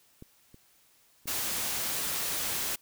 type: clicks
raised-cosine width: 3 ms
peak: -32 / -38 / -36 dBFS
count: 3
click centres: 0.224 / 0.544 / 1.257 s
type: noise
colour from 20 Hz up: white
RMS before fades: -32 dBFS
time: 1.27-2.76 s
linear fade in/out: 10 ms
effects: white hiss -64 dBFS RMS until 2.81 s